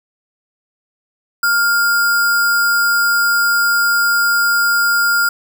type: tone with sample-and-hold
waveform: sine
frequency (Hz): 1405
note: F6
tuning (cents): +10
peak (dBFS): -11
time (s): 1.43-5.29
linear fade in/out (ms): 5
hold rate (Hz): 6300
effects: none